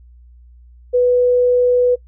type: tone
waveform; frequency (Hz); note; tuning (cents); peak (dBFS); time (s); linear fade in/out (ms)
sine; 493.7; B4; -1; -10; 0.93-1.96; 20
effects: noise-tail reverb RT60 0.1 s tail -22 dB re dry + added 60 Hz sine -41 dBFS peak until 2.07 s